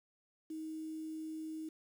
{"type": "tone with quantisation", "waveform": "sine", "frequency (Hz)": 315.6, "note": "D#4", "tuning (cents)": 25, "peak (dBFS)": -40, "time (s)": [0.5, 1.69], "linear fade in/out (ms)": 5, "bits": 10, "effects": []}